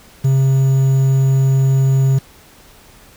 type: tone with quantisation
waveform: triangle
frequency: 134.1 Hz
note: C3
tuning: 43 cents sharp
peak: -8 dBFS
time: 0.24-2.19 s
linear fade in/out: 10 ms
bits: 6
effects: pink hiss -45 dBFS RMS until 3.16 s